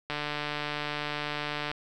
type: click train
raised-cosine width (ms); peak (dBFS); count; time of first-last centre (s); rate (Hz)
0.3; -16; 240; 0.1-1.715; 148
effects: none